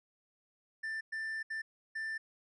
triangle tone bursts at uneven times, 1777 Hz, A6, 17 cents sharp, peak -34 dBFS, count 4, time 0.83-1.01 / 1.12-1.43 / 1.5-1.62 / 1.95-2.18 s, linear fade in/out 10 ms, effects resampled to 22050 Hz

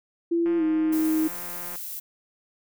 sine tone with pitch glide, 338 to 315.4 Hz, E4 to D#4, +43 to +24 cents, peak -20 dBFS, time 0.31-1.28 s, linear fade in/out 10 ms, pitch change -119 cents, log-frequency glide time 0.57-0.63 s
click train, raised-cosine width 0.5 ms, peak -27 dBFS, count 228, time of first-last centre 0.46-1.757 s, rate 175 Hz
violet noise, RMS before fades -35 dBFS, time 0.92-2 s, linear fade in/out 10 ms
effects none

